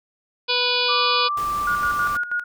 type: harmonic tone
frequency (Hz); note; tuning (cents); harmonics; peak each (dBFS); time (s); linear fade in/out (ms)
491.9; B4; -7; 1 / 2 / 3 / 5 / 6 / 7 / 8 / 9 / 10; -27 / -28 / -31 / -25 / -28 / -25 / -28 / -26 / -29; 0.48-1.29; 20
type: tone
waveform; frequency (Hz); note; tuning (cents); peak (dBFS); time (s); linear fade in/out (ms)
sine; 1174.7; D6; 0; -21; 0.88-2.17; 20
type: noise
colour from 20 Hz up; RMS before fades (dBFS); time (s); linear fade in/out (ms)
pink; -36; 1.37-2.17; 2
type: tone with tremolo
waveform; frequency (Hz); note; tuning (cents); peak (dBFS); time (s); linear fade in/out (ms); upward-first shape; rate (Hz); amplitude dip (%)
sine; 1440; F#6; -47; -20; 1.67-2.44; 5; square; 6.2; 70
effects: none